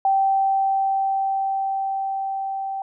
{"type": "tone with level ramp", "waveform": "sine", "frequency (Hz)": 778, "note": "G5", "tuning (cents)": -13, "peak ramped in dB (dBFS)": [-15, -25], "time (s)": [0.05, 2.82], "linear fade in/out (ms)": 2, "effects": []}